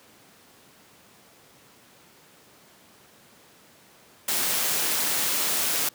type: noise with amplitude modulation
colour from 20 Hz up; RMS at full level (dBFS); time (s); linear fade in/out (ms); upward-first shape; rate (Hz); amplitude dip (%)
white; -24; 4.28-5.89; 5; sine; 159; 25
effects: pink hiss -54 dBFS RMS until 5.94 s + high-pass 150 Hz 12 dB/octave